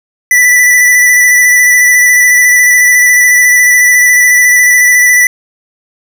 square tone with vibrato, 1975.5 Hz, B6, in tune, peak -4 dBFS, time 0.31-5.27 s, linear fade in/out 2 ms, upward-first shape square, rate 14 Hz, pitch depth 16 cents each way, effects 7-bit

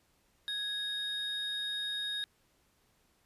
triangle tone pair together, 1661.2 / 3729 Hz, G#6 / A#7, 0 / 0 cents, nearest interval octave + major second, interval 1400 cents, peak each -39 / -33 dBFS, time 0.48-2.24 s, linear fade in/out 0 ms, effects pink hiss -71 dBFS RMS until 3.25 s + resampled to 32000 Hz

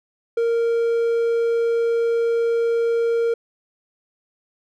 triangle tone, 464.1 Hz, A#4, 8 cents flat, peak -15 dBFS, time 0.37-3.34 s, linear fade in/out 5 ms, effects none

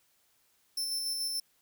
sawtooth tone with tremolo, 5330 Hz, E8, 18 cents sharp, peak -28 dBFS, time 0.77-1.4 s, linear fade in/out 5 ms, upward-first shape square, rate 6.9 Hz, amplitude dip 25%, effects white hiss -70 dBFS RMS until 1.61 s

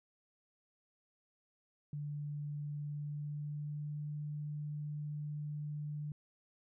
sine tone with pitch glide, 146.83 to 148.71 Hz, D3 to D3, 0 to +22 cents, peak -38 dBFS, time 1.93-6.12 s, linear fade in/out 2 ms, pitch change +22 cents, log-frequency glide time 2.88-4.1 s, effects none

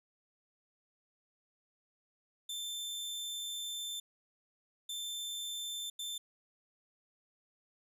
sawtooth tone bursts at uneven times, 3551 Hz, A7, 15 cents sharp, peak -35 dBFS, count 3, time 2.49-4 / 4.89-5.9 / 5.99-6.18 s, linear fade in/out 5 ms, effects resampled to 32000 Hz

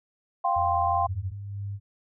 sine chord, F suspended second, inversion none, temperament equal, 698.5 / 784 / 1046.5 Hz, F5 / G5 / C6, 0 / 0 / 0 cents, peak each -26 dBFS, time 0.44-1.07 s, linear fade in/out 10 ms
sine tone with vibrato, 87.31 Hz, F2, in tune, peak -32 dBFS, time 0.56-1.32 s, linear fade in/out 5 ms, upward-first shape sine, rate 3.1 Hz, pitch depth 28 cents each way
sine tone with tremolo, 100.4 Hz, G2, 42 cents sharp, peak -30 dBFS, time 1.04-1.8 s, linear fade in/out 50 ms, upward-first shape sine, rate 2 Hz, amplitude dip 40%
effects none

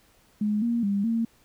sine tone with pitch steps, 209.9 / 234.9 / 200.3 / 228.7 Hz, G#3 / A#3 / G3 / A#3, +19 / +13 / +38 / -33 cents, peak -22 dBFS, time 0.41-1.25 s, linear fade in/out 5 ms, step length 210 ms, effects pink hiss -61 dBFS RMS until 1.44 s

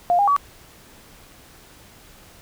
sine tone with pitch steps, 704 / 809 / 1138 Hz, F5 / G#5 / C#6, +14 / -46 / +45 cents, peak -14 dBFS, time 0.1-0.364 s, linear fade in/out 0 ms, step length 88 ms, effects pink hiss -48 dBFS RMS until 2.41 s

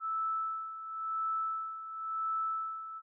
sine tone with tremolo, 1314 Hz, E6, 6 cents flat, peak -30 dBFS, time 0-3.02 s, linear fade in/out 50 ms, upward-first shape sine, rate 0.95 Hz, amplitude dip 70%, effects none

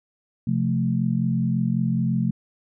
sine chord, F major, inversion second, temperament equal, 130.81 / 174.61 / 220 Hz, C3 / F3 / A3, 0 / 0 / 0 cents, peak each -24 dBFS, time 0.47-2.31 s, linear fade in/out 5 ms, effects none

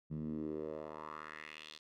10% pulse tone with band-pass filter sweep, 77 Hz, D#2, 17 cents flat, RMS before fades -44 dBFS, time 0.1-1.79 s, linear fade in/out 20 ms, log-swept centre 160 to 4100 Hz, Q 2.9, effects none

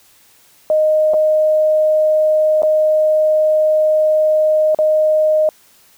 sine tone with dropouts, 619 Hz, D#5, 9 cents flat, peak -10 dBFS, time 0.7-5.49 s, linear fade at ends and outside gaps 1 ms, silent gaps 1.136-1.141 / 2.621-2.632 / 4.747-4.788 s, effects white hiss -50 dBFS RMS until 5.97 s

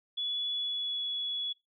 sine tone with pitch glide, 3413 to 3387 Hz, G#7 to G#7, +47 to +33 cents, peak -31 dBFS, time 0.17-1.53 s, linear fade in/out 10 ms, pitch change -14 cents, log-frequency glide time 0.51-1.04 s, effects noise-tail reverb RT60 0.2 s tail -20 dB re dry

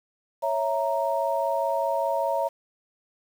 sine chord, A# diminished, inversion first, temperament equal, 554.4 / 659.3 / 932.3 Hz, C#5 / E5 / A#5, 0 / 0 / 0 cents, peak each -27 / -27 / -27 dBFS, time 0.42-2.49 s, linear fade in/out 20 ms, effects 8-bit

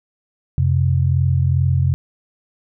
sine tone pair together, 90.05 / 132.5 Hz, F#2 / C3, -46 / +22 cents, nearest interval perfect fifth, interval 668 cents, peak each -16 dBFS, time 0.58-1.94 s, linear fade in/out 0 ms, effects none

